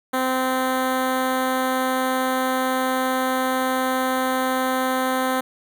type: tone with notch filter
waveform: 10% pulse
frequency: 258.9 Hz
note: C4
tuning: 18 cents flat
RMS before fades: -22 dBFS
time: 0.13-5.41 s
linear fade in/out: 10 ms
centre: 5200 Hz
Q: 1
effects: none